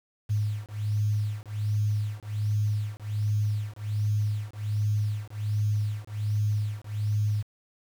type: beating tone pair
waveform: sine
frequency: 104.5 / 105.8 Hz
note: G#2 / G#2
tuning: +11 / +33 cents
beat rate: 1.3 Hz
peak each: -28 dBFS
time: 0.29-7.43 s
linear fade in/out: 20 ms
effects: 8-bit